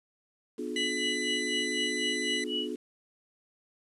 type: chord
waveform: sine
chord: B diminished seventh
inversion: none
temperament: just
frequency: 246.9 / 296.3 / 355.6 / 426.7 Hz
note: B3 / D4 / F4 / Ab4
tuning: 0 / +15 / +31 / +47 cents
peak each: -38 dBFS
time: 0.58-2.76 s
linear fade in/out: 10 ms
type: tone with tremolo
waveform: sine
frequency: 2934 Hz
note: F#7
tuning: 15 cents flat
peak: -29 dBFS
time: 0.76-2.72 s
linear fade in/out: 2 ms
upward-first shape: sine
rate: 4 Hz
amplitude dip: 100%
type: tone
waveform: sawtooth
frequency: 2000 Hz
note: B6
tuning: 21 cents sharp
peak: -28 dBFS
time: 0.76-2.44 s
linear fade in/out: 2 ms
effects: resampled to 24000 Hz + 9-bit